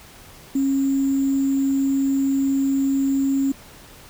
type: tone with sample-and-hold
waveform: sine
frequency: 272.6 Hz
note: C#4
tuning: 29 cents flat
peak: -17 dBFS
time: 0.55-3.52 s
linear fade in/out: 5 ms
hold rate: 7350 Hz
effects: pink hiss -45 dBFS RMS until 4.09 s